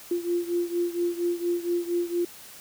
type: beating tone pair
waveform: sine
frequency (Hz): 346.1 / 350.4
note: F4 / F4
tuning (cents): -16 / +6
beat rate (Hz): 4.3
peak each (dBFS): -26 / -29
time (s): 0.11-2.25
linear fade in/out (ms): 5
effects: white hiss -46 dBFS RMS until 2.6 s